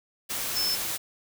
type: tone in noise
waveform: sine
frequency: 5274 Hz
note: E8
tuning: in tune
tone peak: -25 dBFS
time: 0.55-0.76 s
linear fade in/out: 20 ms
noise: white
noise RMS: -31 dBFS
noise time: 0.29-0.98 s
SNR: +3 dB
effects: none